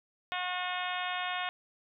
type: harmonic tone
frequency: 362 Hz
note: F#4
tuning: 38 cents flat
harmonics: 2 / 3 / 4 / 5 / 6 / 7 / 8 / 9 / 10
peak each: -37 / -39 / -40 / -41 / -42 / -42 / -43 / -44 / -44 dBFS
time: 0.32-1.49 s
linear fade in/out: 0 ms
effects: none